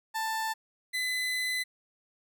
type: tone pair in turn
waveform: 30% pulse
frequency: 886 / 2013 Hz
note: A5 / B6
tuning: +12 / +33 cents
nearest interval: octave + major second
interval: 1421 cents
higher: second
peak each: -27 / -26 dBFS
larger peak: second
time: 0.14-0.54 / 0.93-1.64 s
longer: second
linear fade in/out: 20 ms
effects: none